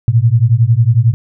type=beating tone pair; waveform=sine; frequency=110.6 / 121.6 Hz; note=A2 / B2; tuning=+9 / -26 cents; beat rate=11 Hz; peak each=-10 dBFS; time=0.08-1.14 s; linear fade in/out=0 ms; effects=none